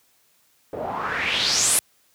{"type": "noise with low-pass filter sweep", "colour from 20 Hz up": "white", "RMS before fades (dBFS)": -23, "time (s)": [0.73, 1.79], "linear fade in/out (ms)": 0, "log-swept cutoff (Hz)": [510, 11000], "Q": 4.1, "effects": ["white hiss -62 dBFS RMS until 2.14 s", "high-pass 60 Hz 12 dB/octave"]}